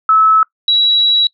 sine tone pair in turn, 1300 / 3896 Hz, E6 / B7, -24 / -24 cents, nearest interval octave + perfect fifth, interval 1900 cents, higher second, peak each -6 / -8 dBFS, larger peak first, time 0.09-0.43 / 0.68-1.27 s, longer second, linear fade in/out 2 ms, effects noise-tail reverb RT60 0.1 s tail -23 dB re dry

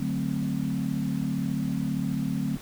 sine chord, D dominant seventh, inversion none, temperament equal, 146.83 / 185 / 220 / 261.6 Hz, D3 / F#3 / A3 / C4, 0 / 0 / 0 / 0 cents, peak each -31 dBFS, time 0-2.57 s, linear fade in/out 5 ms, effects pink hiss -46 dBFS RMS until 2.61 s

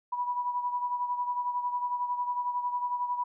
sine beating tone pair, 978 / 989 Hz, B5 / B5, -17 / +2 cents, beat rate 11 Hz, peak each -29 / -36 dBFS, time 0.12-3.24 s, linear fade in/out 10 ms, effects none

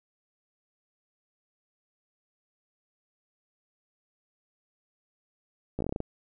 slowing click train, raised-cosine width 2 ms, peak -18 dBFS, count 9, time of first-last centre 5.79-6.004 s, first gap 15 ms, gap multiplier 1.16, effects none

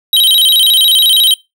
square tone with vibrato, 3462 Hz, A7, 29 cents flat, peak -6 dBFS, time 0.13-1.34 s, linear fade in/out 2 ms, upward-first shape square, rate 14 Hz, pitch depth 180 cents each way, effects noise-tail reverb RT60 0.2 s tail -21 dB re dry

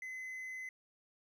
triangle tone, 2037 Hz, C7, 47 cents flat, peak -40 dBFS, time 0.02-0.69 s, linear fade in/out 2 ms, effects none

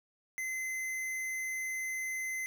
square tone, 2054 Hz, C7, 33 cents flat, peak -35 dBFS, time 0.38-2.46 s, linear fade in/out 0 ms, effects none

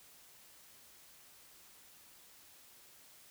silence, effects white hiss -60 dBFS RMS until 3.3 s

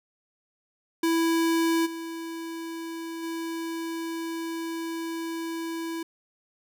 square tone with level steps, 330 Hz, E4, 2 cents sharp, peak -22 / -34 / -31 dBFS, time 1.03-6.03 s, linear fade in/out 5 ms, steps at 1.85 / 3.22 s, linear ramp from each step 20 ms, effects none

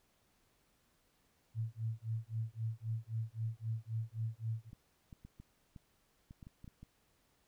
sine tone with tremolo, 112.3 Hz, A2, 36 cents sharp, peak -33 dBFS, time 1.54-4.71 s, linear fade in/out 50 ms, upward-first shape sine, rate 3.8 Hz, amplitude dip 100%
clicks, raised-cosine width 5 ms, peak -39 dBFS, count 11, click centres 4.731 / 5.128 / 5.25 / 5.4 / 5.762 / 6.309 / 6.428 / 6.469 / 6.644 / 6.678 / 6.83 s
effects pink hiss -74 dBFS RMS until 7.47 s

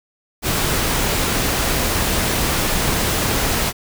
pink noise, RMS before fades -19 dBFS, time 0.42-3.73 s, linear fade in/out 50 ms, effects none

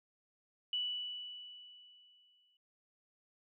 sine tone with exponential decay, 2960 Hz, F#7, in tune, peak -32 dBFS, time 0.73-2.57 s, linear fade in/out 2 ms, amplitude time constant 400 ms, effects none

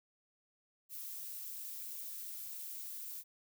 violet noise with amplitude modulation, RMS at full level -43 dBFS, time 0.89-3.24 s, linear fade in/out 50 ms, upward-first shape sine, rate 243 Hz, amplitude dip 45%, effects none

